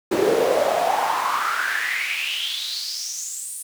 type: noise with high-pass filter sweep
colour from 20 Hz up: brown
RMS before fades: -23 dBFS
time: 0.11-3.63 s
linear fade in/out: 10 ms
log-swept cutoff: 360 to 9600 Hz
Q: 6.4
effects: none